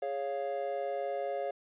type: chord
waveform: triangle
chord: Db major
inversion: second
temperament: equal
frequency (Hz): 415.3 / 554.4 / 698.5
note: Ab4 / Db5 / F5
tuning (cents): 0 / 0 / 0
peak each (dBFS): -37 / -33 / -35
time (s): 0.02-1.51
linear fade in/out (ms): 5
effects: resampled to 8000 Hz